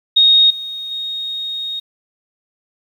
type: tone with level steps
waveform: sine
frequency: 3729 Hz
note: A#7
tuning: in tune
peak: -7 / -24 / -21 dBFS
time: 0.16-1.8 s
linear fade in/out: 10 ms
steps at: 0.5 / 0.91 s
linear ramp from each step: 5 ms
effects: 8-bit